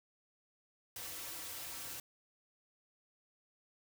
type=noise with comb filter; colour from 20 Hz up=white; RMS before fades=-45 dBFS; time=0.96-2 s; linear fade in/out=2 ms; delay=4.8 ms; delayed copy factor=-0.7; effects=none